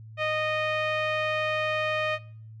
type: tone with low-pass filter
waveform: sawtooth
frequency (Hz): 618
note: D#5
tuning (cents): -12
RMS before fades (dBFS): -27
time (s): 0.17-2.19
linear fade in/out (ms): 50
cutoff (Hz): 2600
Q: 2.8
effects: noise-tail reverb RT60 0.5 s tail -21 dB re dry + added 110 Hz sine -42 dBFS peak until 2.6 s